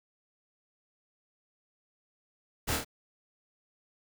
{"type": "noise with echo", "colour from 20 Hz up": "pink", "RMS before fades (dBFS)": -31, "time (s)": [2.67, 2.77], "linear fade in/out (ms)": 20, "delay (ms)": 26, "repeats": 3, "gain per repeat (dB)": -3, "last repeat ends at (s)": 2.848, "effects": []}